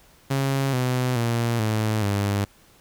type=tone with pitch steps; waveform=sawtooth; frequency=136.3 / 126.44 / 117.29 / 108.81 / 100.94 Hz; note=C#3 / B2 / A#2 / A2 / G#2; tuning=-29 / +41 / +11 / -19 / -49 cents; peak=-17 dBFS; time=0.3-2.45 s; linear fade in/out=10 ms; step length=430 ms; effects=pink hiss -55 dBFS RMS until 2.8 s